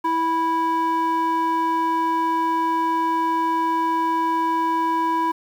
square tone with band-pass filter, 328.1 Hz, E4, 8 cents flat, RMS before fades -21 dBFS, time 0.04-5.32 s, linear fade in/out 10 ms, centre 850 Hz, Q 4.5, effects 8-bit

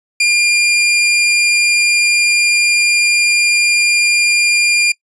sawtooth tone, 2404 Hz, D7, 40 cents sharp, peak -6 dBFS, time 0.2-4.92 s, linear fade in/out 5 ms, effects noise-tail reverb RT60 0.1 s tail -22 dB re dry + resampled to 22050 Hz

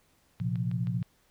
click train, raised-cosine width 0.3 ms, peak -33 dBFS, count 5, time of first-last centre 0.4-1.028 s, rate 6.37 Hz
sine chord, Bb suspended second, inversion none, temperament equal, 116.54 / 130.81 / 174.61 Hz, Bb2 / C3 / F3, 0 / 0 / 0 cents, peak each -31 / -33 / -32 dBFS, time 0.4-1.03 s, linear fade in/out 10 ms
effects pink hiss -67 dBFS RMS until 1.3 s

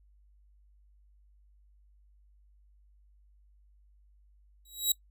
15% pulse tone with exponential growth, 3865 Hz, B7, 38 cents flat, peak -14 dBFS, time 4.65-4.92 s, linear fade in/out 5 ms, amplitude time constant 58 ms, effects noise-tail reverb RT60 0.1 s tail -22 dB re dry + added 50 Hz sine -59 dBFS peak until 5.1 s

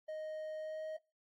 triangle tone with pitch glide, 622.3 to 627.4 Hz, D#5 to D#5, 0 to +14 cents, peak -38 dBFS, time 0.08-0.97 s, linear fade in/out 10 ms, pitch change +14 cents, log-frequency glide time 0.58-0.84 s, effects noise-tail reverb RT60 0.3 s tail -24 dB re dry + AAC 48 kbps

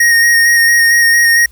square tone with vibrato, 1864.7 Hz, A#6, in tune, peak -7 dBFS, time 0-1.46 s, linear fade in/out 5 ms, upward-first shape square, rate 4.4 Hz, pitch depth 14 cents each way, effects added 60 Hz sine -39 dBFS peak until 1.51 s + white hiss -50 dBFS RMS until 1.51 s

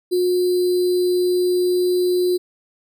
sine tone with sample-and-hold, 359.8 Hz, F#4, 48 cents flat, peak -15 dBFS, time 0.11-2.38 s, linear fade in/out 20 ms, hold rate 4410 Hz, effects none

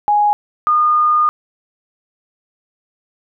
sine tone pair in turn, 830.6 / 1220.3 Hz, G#5 / D#6, 0 / -34 cents, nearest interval perfect fifth, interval 666 cents, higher second, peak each -10 dBFS, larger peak neither, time 0.08-0.33 / 0.67-1.29 s, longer second, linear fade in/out 0 ms, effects none

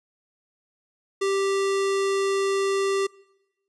square tone, 392 Hz, G4, in tune, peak -22 dBFS, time 1.21-3.07 s, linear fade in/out 10 ms, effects noise-tail reverb RT60 1.0 s tail -24 dB re dry + resampled to 22050 Hz

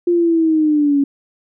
sine linear sweep, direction down, 351.4 to 277.2 Hz, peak -11 dBFS, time 0.07-1.04 s, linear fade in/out 5 ms, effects none

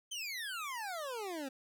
25% pulse exponential sweep, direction down, 3166 to 258 Hz, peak -35 dBFS, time 0.11-1.49 s, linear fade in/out 10 ms, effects none

